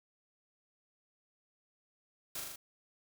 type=noise with echo; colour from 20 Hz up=white; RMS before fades=-40 dBFS; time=2.35-2.4 s; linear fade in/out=5 ms; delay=40 ms; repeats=4; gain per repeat=-2 dB; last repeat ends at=2.56 s; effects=none